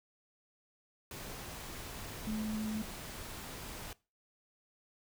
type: tone in noise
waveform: sine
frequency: 216.2 Hz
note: A3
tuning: 30 cents flat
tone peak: -34 dBFS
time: 2.27-2.82 s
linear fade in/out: 2 ms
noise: pink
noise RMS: -45 dBFS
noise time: 1.11-3.93 s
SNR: +8 dB
effects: noise-tail reverb RT60 0.3 s tail -21 dB re dry